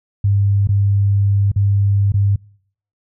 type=tone with dropouts; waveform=sine; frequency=100 Hz; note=G2; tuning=35 cents sharp; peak=-11 dBFS; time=0.24-2.36 s; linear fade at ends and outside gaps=5 ms; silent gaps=0.673-0.689 / 1.517-1.56 / 2.121-2.14 s; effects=noise-tail reverb RT60 0.6 s tail -26 dB re dry